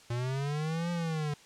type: linear two-way sweep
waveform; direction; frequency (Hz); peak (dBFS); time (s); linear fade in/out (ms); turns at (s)
square; up then down; 117 to 174.5 to 145.1; -31; 0.1-1.34; 5; 0.91
effects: white hiss -56 dBFS RMS until 1.45 s + low-pass 7000 Hz 12 dB/octave